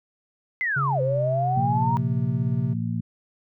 sine linear two-way sweep, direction down then up, 2096 to 506 to 953 Hz, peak -22 dBFS, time 0.61-1.97 s, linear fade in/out 0 ms, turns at 1.01 s
triangle tone with pitch glide, 138 to 131.01 Hz, C#3 to C3, -7 to +3 cents, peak -22 dBFS, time 0.76-2.74 s, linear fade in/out 10 ms, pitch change -90 cents, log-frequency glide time 0.92-1.09 s
harmonic tone, 57 Hz, A#1, 38 cents flat, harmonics 2 / 3 / 4, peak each -27 / -29 / -30 dBFS, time 1.56-3.01 s, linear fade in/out 10 ms
effects none

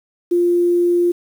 sine tone, 349.2 Hz, F4, in tune, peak -12 dBFS, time 0.31-1.12 s, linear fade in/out 10 ms, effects 7-bit

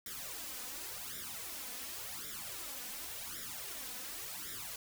white noise with flanger, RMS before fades -44 dBFS, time 0.06-4.76 s, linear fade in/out 2 ms, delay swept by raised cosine 0.55 to 4.05 ms, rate 0.9 Hz, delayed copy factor +0.85, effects none

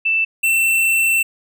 sine / square tone pair in turn, 2654 / 2686 Hz, E7 / E7, +11 / +32 cents, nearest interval unison, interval 21 cents, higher second, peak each -14 dBFS, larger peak neither, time 0.05-0.25 / 0.43-1.23 s, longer second, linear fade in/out 10 ms, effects none

